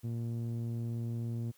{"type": "tone with low-pass filter", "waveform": "sawtooth", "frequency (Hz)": 116.54, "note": "A#2", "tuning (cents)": 0, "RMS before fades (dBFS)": -36, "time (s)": [0.03, 1.52], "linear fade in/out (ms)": 20, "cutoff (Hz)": 250, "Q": 0.82, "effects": ["white hiss -66 dBFS RMS until 1.57 s"]}